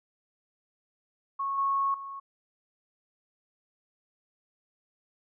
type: tone with level steps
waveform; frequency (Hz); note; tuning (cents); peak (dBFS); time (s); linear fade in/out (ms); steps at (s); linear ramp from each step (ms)
sine; 1100; C#6; -14; -28 / -24 / -37; 1.39-2.2; 10; 1.58 / 1.94; 2
effects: none